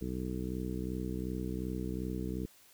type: harmonic tone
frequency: 62.7 Hz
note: B1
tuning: 27 cents sharp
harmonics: 1 / 2 / 3 / 4 / 5 / 6 / 7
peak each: -40 / -43 / -39 / -43 / -41 / -46 / -45 dBFS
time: 0.01-2.46 s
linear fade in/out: 5 ms
effects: white hiss -61 dBFS RMS until 2.73 s